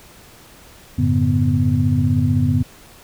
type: tone cluster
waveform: sine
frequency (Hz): 93.1 / 108.9 / 142.7 / 247.9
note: F#2 / A2 / D3 / B3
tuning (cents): +11 / -17 / -49 / +7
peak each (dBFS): -19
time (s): 0.98-2.63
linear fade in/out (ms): 10
effects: tanh soft clip ceiling -3 dBFS + pink hiss -45 dBFS RMS until 3.03 s